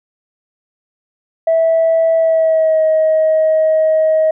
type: tone with pitch glide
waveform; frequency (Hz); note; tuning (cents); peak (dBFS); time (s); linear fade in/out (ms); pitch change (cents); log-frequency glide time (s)
sine; 654 to 631.4; E5 to D#5; -14 to +25; -8; 1.47-4.31; 5; -61; 2.16-2.83
effects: tanh soft clip ceiling -6 dBFS